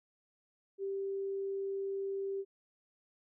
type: tone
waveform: sine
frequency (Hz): 391.8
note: G4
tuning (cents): -1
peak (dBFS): -34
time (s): 0.78-2.45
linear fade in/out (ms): 50
effects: none